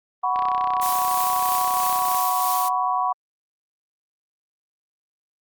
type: chord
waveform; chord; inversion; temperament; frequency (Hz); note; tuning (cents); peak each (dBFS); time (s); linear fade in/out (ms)
sine; F# suspended fourth; none; equal with one note detuned; 740 / 987.8 / 1120.3; F#5 / B5 / C#6; 0 / 0 / +18; -24; 0.23-3.13; 10
type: click train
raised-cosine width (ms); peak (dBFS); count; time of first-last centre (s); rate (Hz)
0.3; -18; 58; 0.36-2.147; 31.9
type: noise with tremolo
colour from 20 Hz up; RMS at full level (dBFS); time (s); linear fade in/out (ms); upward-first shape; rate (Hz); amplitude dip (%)
blue; -27; 0.81-2.69; 10; triangle; 3.1; 30
effects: Opus 32 kbps